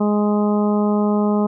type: harmonic tone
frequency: 208.2 Hz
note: G#3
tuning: 5 cents sharp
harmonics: 1 / 2 / 3 / 4 / 5 / 6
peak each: -16 / -22 / -26 / -28 / -30 / -32 dBFS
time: 0-1.47 s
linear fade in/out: 10 ms
effects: none